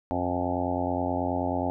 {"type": "harmonic tone with a mistuned harmonic", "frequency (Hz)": 89.4, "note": "F2", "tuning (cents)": 41, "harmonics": [1, 2, 3, 4, 5, 6, 7, 8, 9, 10], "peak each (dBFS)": [-34, -39, -30, -37, -41, -36, -33, -34, -35, -36], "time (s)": [0.11, 1.7], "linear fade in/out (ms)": 0, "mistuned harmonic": 10, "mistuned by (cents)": -52, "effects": []}